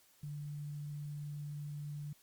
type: tone with quantisation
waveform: sine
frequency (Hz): 146.83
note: D3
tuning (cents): 0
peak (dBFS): -40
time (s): 0.23-2.13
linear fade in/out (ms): 5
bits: 11
effects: white hiss -67 dBFS RMS until 2.22 s + Opus 48 kbps